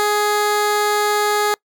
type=tone; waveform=15% pulse; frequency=417.2 Hz; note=G#4; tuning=8 cents sharp; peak=-9 dBFS; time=0-1.54 s; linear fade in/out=0 ms; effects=noise-tail reverb RT60 0.1 s tail -25 dB re dry